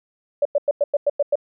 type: tone bursts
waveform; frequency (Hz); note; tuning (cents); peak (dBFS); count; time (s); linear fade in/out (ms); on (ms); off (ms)
sine; 577; D5; -31; -14; 8; 0.42-1.356; 5; 33; 96
effects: none